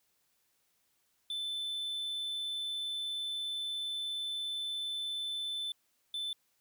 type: tone bursts at uneven times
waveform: triangle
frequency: 3523 Hz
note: A7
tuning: 1 cent sharp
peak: -33 dBFS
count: 2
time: 1.3-5.72 / 6.14-6.33 s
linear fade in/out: 2 ms
effects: white hiss -75 dBFS RMS until 6.6 s